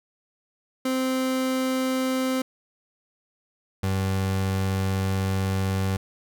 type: tone pair in turn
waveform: 30% pulse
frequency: 260 / 95.86 Hz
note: C4 / G2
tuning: -11 / -38 cents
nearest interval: octave + perfect fourth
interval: 1727 cents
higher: first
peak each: -20 dBFS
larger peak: neither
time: 0.85-2.42 / 3.83-5.97 s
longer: second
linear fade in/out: 5 ms
effects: none